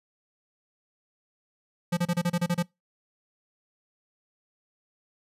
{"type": "tone bursts", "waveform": "square", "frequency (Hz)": 174.61, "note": "F3", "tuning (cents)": 0, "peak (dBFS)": -23, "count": 9, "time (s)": [1.92, 2.628], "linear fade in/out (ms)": 10, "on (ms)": 52, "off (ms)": 30, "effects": ["noise-tail reverb RT60 0.2 s tail -24 dB re dry", "resampled to 32000 Hz"]}